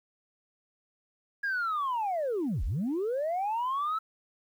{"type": "linear two-way sweep", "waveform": "sine", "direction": "down then up", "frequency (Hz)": [1661.2, 32, 1325], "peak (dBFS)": -26, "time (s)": [1.43, 3.99], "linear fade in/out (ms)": 10, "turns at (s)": 2.64, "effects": ["tanh soft clip ceiling -25 dBFS", "10-bit"]}